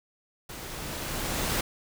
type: noise with level ramp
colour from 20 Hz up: pink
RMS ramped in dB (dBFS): -41 to -27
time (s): 0.49-1.61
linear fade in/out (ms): 5
effects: none